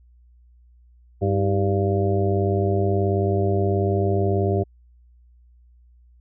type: harmonic tone with a mistuned harmonic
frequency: 98.5 Hz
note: G2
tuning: 9 cents sharp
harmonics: 1 / 2 / 3 / 4 / 5 / 6 / 7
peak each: -21 / -28 / -30 / -23 / -35 / -30 / -29 dBFS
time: 1.21-4.64 s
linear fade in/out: 20 ms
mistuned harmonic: 3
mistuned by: +110 cents
effects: added 60 Hz sine -50 dBFS peak until 6.2 s